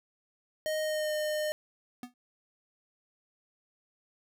square tone with pitch glide, 621 to 609.3 Hz, D#5 to D#5, -3 to -36 cents, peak -30 dBFS, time 0.66-1.52 s, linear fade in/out 0 ms, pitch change -33 cents, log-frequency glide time 0.81-1.13 s
square tone with exponential decay, 246.4 Hz, B3, 4 cents flat, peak -36 dBFS, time 2.03-2.14 s, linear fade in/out 2 ms, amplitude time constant 22 ms
effects none

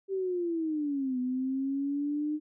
sine linear two-way sweep, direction down then up, 392 to 249.6 to 305.4 Hz, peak -28 dBFS, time 0.08-2.4 s, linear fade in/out 50 ms, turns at 1.19 s, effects none

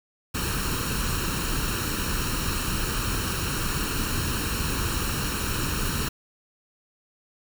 pink noise with comb filter, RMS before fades -27 dBFS, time 0.34-6.09 s, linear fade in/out 10 ms, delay 0.72 ms, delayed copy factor +0.7, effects none

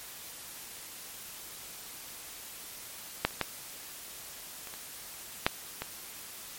clicks, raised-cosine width 0.3 ms, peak -7 / -30 / -11 / -27 / -27 / -6 / -17 dBFS, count 7, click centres 3.25 / 3.308 / 3.413 / 4.672 / 4.739 / 5.465 / 5.82 s, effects white hiss -45 dBFS RMS until 6.58 s + MP3 64 kbps

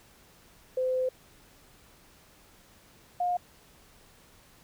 sine tone pair in turn, 513 / 712.6 Hz, C5 / F5, -34 / +35 cents, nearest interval tritone, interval 569 cents, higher second, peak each -25 dBFS, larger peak neither, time 0.77-1.09 / 3.2-3.37 s, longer first, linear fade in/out 5 ms, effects pink hiss -58 dBFS RMS until 4.63 s

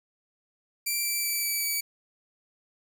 5% pulse tone with pitch steps, 2349 / 2334 / 2319 / 2305 / 2290 Hz, D7 / D7 / D7 / D7 / D7, 0 / -11 / -22 / -33 / -44 cents, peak -17 dBFS, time 0.86-1.81 s, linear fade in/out 10 ms, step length 190 ms, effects none

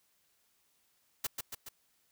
white noise with echo, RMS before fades -34 dBFS, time 1.24-1.27 s, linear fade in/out 5 ms, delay 140 ms, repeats 3, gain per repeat -4 dB, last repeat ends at 1.69 s, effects white hiss -73 dBFS RMS until 2.11 s

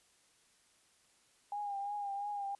sine tone with vibrato, 810 Hz, G#5, 43 cents flat, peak -36 dBFS, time 1.52-2.55 s, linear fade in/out 2 ms, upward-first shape triangle, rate 2.9 Hz, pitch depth 46 cents each way, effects white hiss -69 dBFS RMS until 2.59 s + resampled to 24000 Hz

